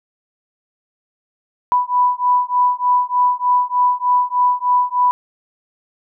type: beating tone pair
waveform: sine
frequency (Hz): 987.8 / 991.1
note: B5 / B5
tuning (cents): 0 / +6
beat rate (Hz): 3.3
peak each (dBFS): -16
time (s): 1.72-5.11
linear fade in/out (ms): 0
effects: none